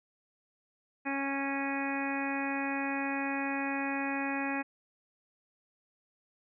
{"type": "harmonic tone", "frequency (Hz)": 275.8, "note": "C#4", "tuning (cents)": -9, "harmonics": [1, 2, 3, 4, 5, 6, 7, 8, 9], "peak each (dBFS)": [-34, -42, -38, -44, -46, -40, -41, -45, -39], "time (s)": [1.05, 4.63], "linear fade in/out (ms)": 20, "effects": []}